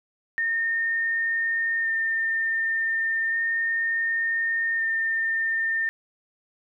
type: tone with vibrato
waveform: sine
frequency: 1818 Hz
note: A#6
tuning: 44 cents flat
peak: -22 dBFS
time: 0.38-5.89 s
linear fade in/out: 0 ms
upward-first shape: square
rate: 0.34 Hz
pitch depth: 9 cents each way
effects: none